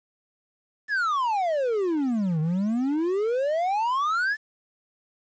triangle exponential two-way sweep, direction down then up, 1776 to 151.9 to 1776 Hz, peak -20 dBFS, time 0.88-4.37 s, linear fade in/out 50 ms, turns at 2.4 s, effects resampled to 16000 Hz + 9-bit

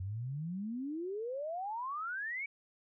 sine exponential sweep, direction up, 89.8 to 2300 Hz, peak -36 dBFS, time 0-2.46 s, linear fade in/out 5 ms, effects none

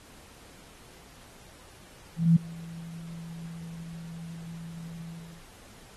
sine tone with ADSR envelope, 166.5 Hz, E3, 18 cents sharp, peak -14 dBFS, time 2.16-5.45 s, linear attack 200 ms, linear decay 9 ms, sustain -24 dB, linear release 350 ms, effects pink hiss -53 dBFS RMS until 5.96 s + AAC 32 kbps

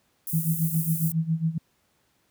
pink high-pass noise, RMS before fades -32 dBFS, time 0.27-1.12 s, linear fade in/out 2 ms, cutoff 11000 Hz, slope 24 dB/octave
sine tone with tremolo, 162.1 Hz, E3, 29 cents flat, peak -19 dBFS, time 0.33-1.58 s, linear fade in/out 5 ms, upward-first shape sine, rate 7.3 Hz, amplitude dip 85%
effects pink hiss -68 dBFS RMS until 2.3 s + high-pass 80 Hz 12 dB/octave

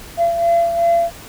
sine beating tone pair, 680 / 682.7 Hz, F5 / F5, -46 / -40 cents, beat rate 2.7 Hz, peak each -12 / -19 dBFS, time 0.17-1.11 s, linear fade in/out 50 ms, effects tanh soft clip ceiling -8 dBFS + pink hiss -37 dBFS RMS until 1.28 s

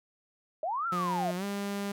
sine linear two-way sweep, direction up then down, 593 to 1396.9 to 626 Hz, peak -29 dBFS, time 0.63-1.31 s, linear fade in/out 2 ms, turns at 0.87 s
sawtooth tone with pitch glide, 177.9 to 200.8 Hz, F3 to G3, +32 to +42 cents, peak -28 dBFS, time 0.92-1.92 s, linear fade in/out 5 ms, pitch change +210 cents, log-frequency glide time 1.36-1.44 s
effects none

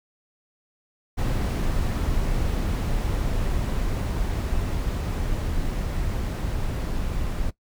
brown noise with level ramp, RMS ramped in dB -23 to -27 dBFS, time 1.17-7.51 s, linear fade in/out 20 ms, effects noise-tail reverb RT60 0.1 s tail -19 dB re dry

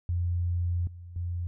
sine tone with level steps, 87.31 Hz, F2, in tune, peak -25 / -41 / -29 dBFS, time 0.09-1.47 s, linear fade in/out 0 ms, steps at 0.87 / 1.16 s, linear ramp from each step 2 ms, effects none

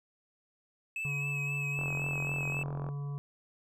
triangle tone with vibrato, 2585 Hz, E7, 34 cents flat, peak -32 dBFS, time 0.96-2.63 s, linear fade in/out 2 ms, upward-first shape sine, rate 3.8 Hz, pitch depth 34 cents each way
harmonic tone, 142.4 Hz, C#3, 47 cents sharp, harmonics 1 / 3 / 5 / 7 / 8, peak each -34 / -52 / -58 / -56 / -56 dBFS, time 1.05-3.18 s, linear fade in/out 0 ms
click train, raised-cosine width 1 ms, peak -27 dBFS, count 49, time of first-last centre 1.79-2.888 s, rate 43.7 Hz
effects none

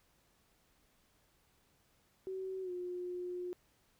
sine tone with pitch glide, 378.6 to 358 Hz, F#4 to F4, +40 to +43 cents, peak -38 dBFS, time 2.27-3.53 s, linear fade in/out 0 ms, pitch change -97 cents, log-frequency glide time 2.62-2.71 s, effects pink hiss -72 dBFS RMS until 3.99 s

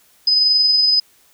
sine tone with amplitude modulation, 5020 Hz, D#8, 15 cents sharp, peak -10 dBFS, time 0.27-1 s, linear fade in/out 5 ms, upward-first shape sine, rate 21.4 Hz, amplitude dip 30%, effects white hiss -54 dBFS RMS until 1.33 s

